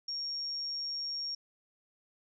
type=tone; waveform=sine; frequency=5550 Hz; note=F8; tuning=12 cents flat; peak=-34 dBFS; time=0.08-1.35 s; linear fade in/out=5 ms; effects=none